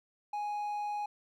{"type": "tone", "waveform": "triangle", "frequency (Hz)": 830.6, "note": "G#5", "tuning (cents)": 0, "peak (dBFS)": -31, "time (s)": [0.33, 1.06], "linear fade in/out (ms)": 5, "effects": []}